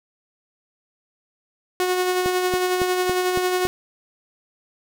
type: tone with tremolo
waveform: sawtooth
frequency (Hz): 365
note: F#4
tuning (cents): -24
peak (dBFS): -14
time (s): 1.8-3.67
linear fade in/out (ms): 0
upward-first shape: sine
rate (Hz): 11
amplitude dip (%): 35
type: click train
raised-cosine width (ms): 2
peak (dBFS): -14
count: 6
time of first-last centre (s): 2.26-3.653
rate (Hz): 3.59
effects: none